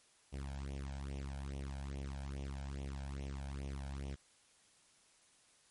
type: tone with flanger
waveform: sawtooth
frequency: 68.7 Hz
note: C#2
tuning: 15 cents flat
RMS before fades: -43 dBFS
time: 0.32-4.16 s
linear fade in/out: 20 ms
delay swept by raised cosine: 0.32 to 1.31 ms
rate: 2.4 Hz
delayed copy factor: +0.85
effects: white hiss -68 dBFS RMS until 5.7 s + MP3 48 kbps